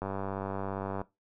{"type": "click train", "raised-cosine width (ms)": 1, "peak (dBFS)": -21, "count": 98, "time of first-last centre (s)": [0.02, 1.015], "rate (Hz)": 97.5, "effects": ["noise-tail reverb RT60 0.2 s tail -17 dB re dry"]}